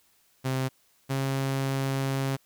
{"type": "tone pair in turn", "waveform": "sawtooth", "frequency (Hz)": [131.4, 135.33], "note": ["C3", "C#3"], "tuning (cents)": [8, -41], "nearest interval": "minor second", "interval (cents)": 51, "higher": "second", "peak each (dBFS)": -22, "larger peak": "neither", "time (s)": [[0.44, 0.69], [1.09, 2.37]], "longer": "second", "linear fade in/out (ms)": 20, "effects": ["white hiss -65 dBFS RMS until 2.45 s"]}